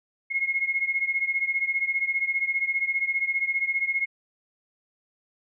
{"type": "beating tone pair", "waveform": "sine", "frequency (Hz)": [2158, 2173], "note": ["C#7", "C#7"], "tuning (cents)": [-47, -35], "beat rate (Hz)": 15, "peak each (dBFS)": [-25, -28], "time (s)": [0.3, 4.06], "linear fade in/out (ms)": 20, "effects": []}